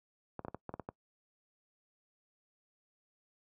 clicks, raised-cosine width 1 ms, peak -26 dBFS, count 8, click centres 0.393 / 0.449 / 0.483 / 0.546 / 0.693 / 0.74 / 0.797 / 0.889 s, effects noise-tail reverb RT60 0.1 s tail -22 dB re dry + high-pass 80 Hz 12 dB/octave

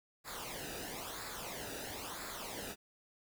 pink noise with flanger, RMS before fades -44 dBFS, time 0.24-2.76 s, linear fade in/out 50 ms, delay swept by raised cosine 0.33 to 0.94 ms, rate 1 Hz, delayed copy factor -0.7, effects none

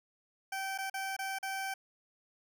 20% pulse tone with dropouts, 774 Hz, G5, 22 cents flat, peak -30 dBFS, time 0.52-1.74 s, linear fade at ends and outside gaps 5 ms, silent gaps 0.778-0.785 / 0.899-0.94 / 1.166-1.189 / 1.387-1.428 s, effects none

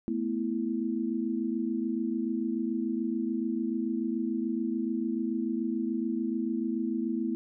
sine chord, A suspended second, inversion none, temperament equal, 220 / 246.9 / 329.6 Hz, A3 / B3 / E4, 0 / 0 / 0 cents, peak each -32 dBFS, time 0.08-7.35 s, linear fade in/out 0 ms, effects none

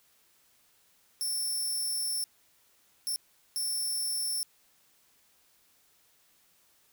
5% pulse tone bursts at uneven times, 5380 Hz, E8, 34 cents sharp, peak -24 dBFS, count 3, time 1.21-2.24 / 3.07-3.16 / 3.56-4.43 s, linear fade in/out 0 ms, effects white hiss -66 dBFS RMS until 6.92 s

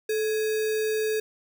sine tone with sample-and-hold, 434.2 Hz, A4, 23 cents flat, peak -23 dBFS, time 0.09-1.2 s, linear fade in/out 5 ms, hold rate 2100 Hz, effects none

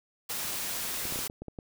white noise, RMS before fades -34 dBFS, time 0.29-1.28 s, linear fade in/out 10 ms
clicks, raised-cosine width 2 ms, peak -26 dBFS, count 8, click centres 1.054 / 1.124 / 1.159 / 1.19 / 1.299 / 1.42 / 1.483 / 1.588 s
effects none

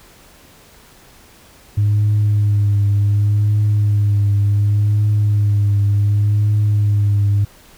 sine tone with vibrato, 103.2 Hz, G#2, 10 cents flat, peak -10 dBFS, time 1.77-7.45 s, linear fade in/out 10 ms, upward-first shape triangle, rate 0.68 Hz, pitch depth 34 cents each way, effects tanh soft clip ceiling -9 dBFS + pink hiss -46 dBFS RMS until 7.77 s

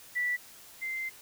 sine tone pair in turn, 1964 / 2081 Hz, B6 / C7, -10 / -10 cents, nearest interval minor second, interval 100 cents, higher second, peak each -27 / -32 dBFS, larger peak first, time 0.15-0.37 / 0.81-1.1 s, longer second, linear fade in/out 20 ms, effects white hiss -52 dBFS RMS until 1.21 s

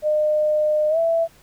sine tone with pitch glide, 608 to 663 Hz, D#5 to E5, -40 to +10 cents, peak -16 dBFS, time 0.02-1.28 s, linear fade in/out 50 ms, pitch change +150 cents, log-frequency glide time 0.89-0.98 s, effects pink hiss -53 dBFS RMS until 1.42 s

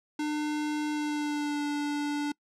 square tone with pitch glide, 300 to 292.1 Hz, D4 to D4, +37 to -9 cents, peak -29 dBFS, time 0.19-2.32 s, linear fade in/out 5 ms, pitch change -46 cents, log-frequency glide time 0.92-1.63 s, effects noise-tail reverb RT60 0.1 s tail -25 dB re dry + low-pass 8000 Hz 12 dB/octave

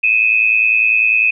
sine tone pair together, 2489 / 2599 Hz, D#7 / E7, 0 / -25 cents, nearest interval minor second, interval 75 cents, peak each -13 dBFS, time 0.03-1.31 s, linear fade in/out 10 ms, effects none

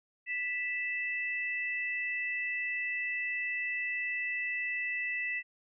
sine tone pair together, 1975.5 / 2637 Hz, B6 / E7, 0 / 0 cents, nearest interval perfect fourth, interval 500 cents, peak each -33 / -36 dBFS, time 0.26-5.43 s, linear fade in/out 50 ms, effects none

